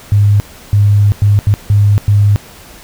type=tone bursts at uneven times; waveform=sine; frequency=102.4 Hz; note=G#2; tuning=24 cents flat; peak=-5 dBFS; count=6; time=0.12-0.4 / 0.73-1.12 / 1.22-1.39 / 1.47-1.54 / 1.7-1.98 / 2.08-2.36 s; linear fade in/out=0 ms; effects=pink hiss -36 dBFS RMS until 2.83 s